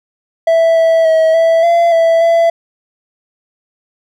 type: tone with pitch steps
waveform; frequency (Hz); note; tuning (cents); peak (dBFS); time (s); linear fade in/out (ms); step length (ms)
triangle; 659 / 655 / 642 / 658 / 681 / 661 / 670; E5 / E5 / E5 / E5 / F5 / E5 / E5; -1 / -11 / -46 / -3 / -44 / +5 / +28; -5; 0.47-2.5; 5; 290
effects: none